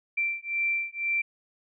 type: beating tone pair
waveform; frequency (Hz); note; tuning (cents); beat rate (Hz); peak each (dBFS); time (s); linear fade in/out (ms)
sine; 2349 / 2351; D7 / D7; 0 / +1; 2; -29; 0.17-1.22; 10
effects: none